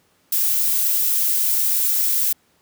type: noise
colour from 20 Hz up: violet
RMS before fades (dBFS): -19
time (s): 0.32-2.33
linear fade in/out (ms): 5
effects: pink hiss -61 dBFS RMS until 2.61 s + high-pass 100 Hz 12 dB/octave